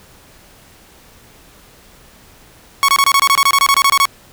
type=tone bursts; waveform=sawtooth; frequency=1108.7 Hz; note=C#6; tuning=in tune; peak=-5 dBFS; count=16; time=2.83-4.054 s; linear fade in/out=0 ms; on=54 ms; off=24 ms; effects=pink hiss -45 dBFS RMS until 4.32 s